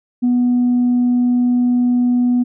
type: tone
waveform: sine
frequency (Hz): 245.5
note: B3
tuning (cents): -10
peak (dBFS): -10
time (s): 0.22-2.44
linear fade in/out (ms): 20
effects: tanh soft clip ceiling -9 dBFS